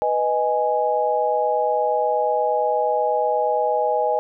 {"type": "chord", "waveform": "sine", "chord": "G# minor", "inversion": "first", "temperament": "equal", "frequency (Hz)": [493.9, 622.3, 830.6], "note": ["B4", "D#5", "G#5"], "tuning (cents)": [0, 0, 0], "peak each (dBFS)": [-23, -22, -21], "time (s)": [0.02, 4.19], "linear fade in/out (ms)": 0, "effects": []}